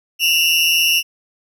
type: tone pair together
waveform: 35% pulse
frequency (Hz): 2713 / 2877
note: E7 / F#7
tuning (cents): +49 / -49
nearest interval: minor second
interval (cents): 102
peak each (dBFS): -14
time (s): 0.19-1.03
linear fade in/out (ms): 50
effects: none